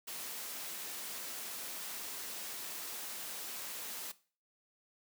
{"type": "noise", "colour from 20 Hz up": "white", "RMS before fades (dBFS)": -43, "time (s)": [0.07, 4.12], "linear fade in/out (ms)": 10, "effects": ["noise-tail reverb RT60 0.4 s tail -18 dB re dry", "high-pass 200 Hz 12 dB/octave"]}